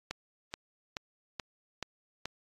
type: click train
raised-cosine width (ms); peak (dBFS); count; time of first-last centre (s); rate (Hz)
0.2; -18; 6; 0.11-2.256; 2.33
effects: AAC 32 kbps